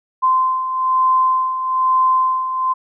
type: beating tone pair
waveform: sine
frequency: 1035 / 1036.1 Hz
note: C6 / C6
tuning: -19 / -17 cents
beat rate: 1.1 Hz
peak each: -21 / -14 dBFS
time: 0.22-2.74 s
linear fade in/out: 20 ms
effects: none